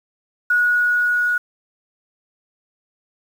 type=tone with level ramp; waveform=sine; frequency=1457 Hz; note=F#6; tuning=27 cents flat; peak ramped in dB=-13 to -16 dBFS; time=0.5-1.38 s; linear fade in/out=5 ms; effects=7-bit